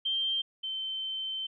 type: tone pair in turn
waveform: sine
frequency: 3153 / 3093 Hz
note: G7 / G7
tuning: +9 / -24 cents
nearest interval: unison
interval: 33 cents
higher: first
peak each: -27 / -32 dBFS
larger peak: first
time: 0.05-0.42 / 0.63-1.47 s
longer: second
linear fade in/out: 10 ms
effects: none